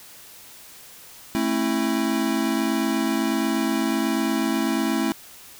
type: chord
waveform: square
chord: A minor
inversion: none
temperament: equal with one note detuned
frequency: 220 / 268.2 / 329.6 Hz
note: A3 / C4 / E4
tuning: 0 / +43 / 0 cents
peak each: -26 dBFS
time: 1.35-5.12 s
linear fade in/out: 0 ms
effects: white hiss -45 dBFS RMS until 5.59 s